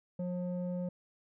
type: tone with low-pass filter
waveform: square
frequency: 178.9 Hz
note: F3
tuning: 42 cents sharp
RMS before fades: -36 dBFS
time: 0.19-0.89 s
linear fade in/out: 5 ms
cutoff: 460 Hz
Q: 2.7
effects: none